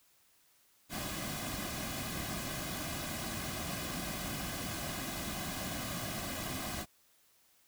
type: noise with comb filter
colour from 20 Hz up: pink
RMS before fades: -39 dBFS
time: 0.89-6.86 s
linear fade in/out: 50 ms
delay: 2.2 ms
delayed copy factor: -0.65
effects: white hiss -68 dBFS RMS until 7.67 s